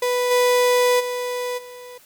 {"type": "tone with level steps", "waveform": "35% pulse", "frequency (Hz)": 493.9, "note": "B4", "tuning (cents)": 0, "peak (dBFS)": [-17, -13, -22, -35], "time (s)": [0.02, 1.98], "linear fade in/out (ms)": 5, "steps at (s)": [0.3, 0.99, 1.57], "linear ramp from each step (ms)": 20, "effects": ["white hiss -52 dBFS RMS until 2.05 s"]}